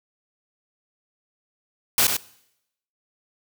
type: noise with echo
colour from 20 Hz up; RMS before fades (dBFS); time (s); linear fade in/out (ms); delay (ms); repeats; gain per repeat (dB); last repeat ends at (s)
white; -18; 1.98-2.07; 2; 98; 1; -6; 2.168
effects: noise-tail reverb RT60 0.8 s tail -21 dB re dry